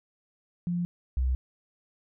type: tone pair in turn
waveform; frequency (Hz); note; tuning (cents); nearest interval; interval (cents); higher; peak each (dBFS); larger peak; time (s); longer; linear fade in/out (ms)
sine; 174.7 / 63.94; F3 / C2; +1 / -39; octave + perfect fourth; 1740; first; -26 / -23; second; 0.67-0.85 / 1.17-1.35; neither; 0
effects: none